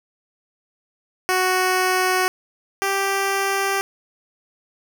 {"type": "tone pair in turn", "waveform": "10% pulse", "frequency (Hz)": [370, 392.1], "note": ["F#4", "G4"], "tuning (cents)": [0, 0], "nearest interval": "minor second", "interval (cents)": 100, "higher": "second", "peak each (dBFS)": [-9, -11], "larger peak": "first", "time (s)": [[1.29, 2.28], [2.82, 3.81]], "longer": "neither", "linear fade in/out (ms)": 0, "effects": []}